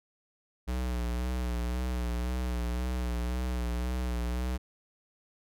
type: tone with vibrato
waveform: square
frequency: 61 Hz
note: B1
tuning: 21 cents flat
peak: -30 dBFS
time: 0.67-4.58 s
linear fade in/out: 20 ms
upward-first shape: sine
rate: 1.9 Hz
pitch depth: 51 cents each way
effects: none